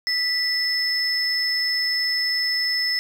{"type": "tone pair together", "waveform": "sine", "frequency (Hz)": [1975.5, 5236], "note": ["B6", "E8"], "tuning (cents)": [0, -13], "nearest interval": "octave + perfect fourth", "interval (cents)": 1687, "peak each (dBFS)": [-24, -20], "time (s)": [0.07, 2.99], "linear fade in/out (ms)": 0, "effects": ["tanh soft clip ceiling -15 dBFS", "8-bit"]}